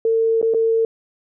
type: tone with dropouts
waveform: sine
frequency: 451.5 Hz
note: A4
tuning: 45 cents sharp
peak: -14 dBFS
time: 0.05-0.85 s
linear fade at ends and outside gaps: 2 ms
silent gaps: 0.415-0.427 / 0.538-0.545 s
effects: none